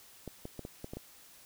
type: clicks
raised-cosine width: 2 ms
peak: -27 dBFS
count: 7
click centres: 0.277 / 0.454 / 0.593 / 0.651 / 0.844 / 0.935 / 0.97 s
effects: white hiss -57 dBFS RMS until 1.45 s